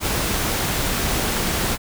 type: noise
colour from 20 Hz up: pink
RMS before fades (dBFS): -22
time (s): 0-1.78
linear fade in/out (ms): 50
effects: none